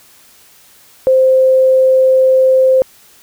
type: tone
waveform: sine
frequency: 522 Hz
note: C5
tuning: 4 cents flat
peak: -6 dBFS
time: 1.07-2.82 s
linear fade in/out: 0 ms
effects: white hiss -45 dBFS RMS until 3.22 s